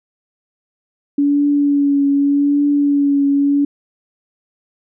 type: tone with vibrato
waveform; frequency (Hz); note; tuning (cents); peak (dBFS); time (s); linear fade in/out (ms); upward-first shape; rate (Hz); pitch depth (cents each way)
sine; 284.5; C#4; +45; -11; 1.18-3.65; 5; triangle; 0.84; 27
effects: none